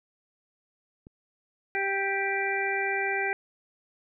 click, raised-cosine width 3 ms, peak -34 dBFS, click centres 1.069 s
harmonic tone, 392.8 Hz, G4, 4 cents sharp, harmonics 1 / 2 / 4 / 5 / 6, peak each -32 / -32 / -32 / -32 / -32 dBFS, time 1.75-3.33 s, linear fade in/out 0 ms
effects none

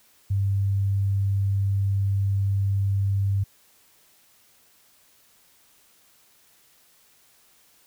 sine tone, 98.7 Hz, G2, 12 cents sharp, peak -20 dBFS, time 0.3-3.44 s, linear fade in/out 10 ms, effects white hiss -59 dBFS RMS until 7.86 s

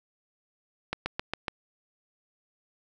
slowing click train, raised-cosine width 0.3 ms, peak -13 dBFS, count 5, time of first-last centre 0.93-1.482 s, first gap 130 ms, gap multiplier 1.04, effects none

